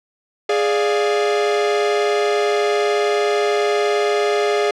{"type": "chord", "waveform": "45% pulse", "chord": "D diminished", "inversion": "second", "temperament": "equal", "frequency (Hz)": [415.3, 587.3, 698.5], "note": ["Ab4", "D5", "F5"], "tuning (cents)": [0, 0, 0], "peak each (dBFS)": [-17, -23, -23], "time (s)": [0.49, 4.71], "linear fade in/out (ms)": 5, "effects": ["low-pass 5000 Hz 12 dB/octave"]}